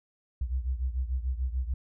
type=beating tone pair; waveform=sine; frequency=61.74 / 68.54 Hz; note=B1 / C#2; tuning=0 / -19 cents; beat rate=6.8 Hz; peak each=-29 / -33 dBFS; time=0.41-1.74 s; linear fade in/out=5 ms; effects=none